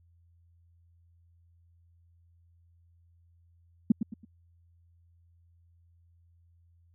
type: tone with echo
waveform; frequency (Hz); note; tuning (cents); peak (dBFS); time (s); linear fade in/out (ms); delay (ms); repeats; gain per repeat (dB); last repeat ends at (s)
sine; 220; A3; 0; -15; 3.9-3.92; 5; 110; 3; -10; 4.25
effects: added 85 Hz sine -60 dBFS peak until 6.94 s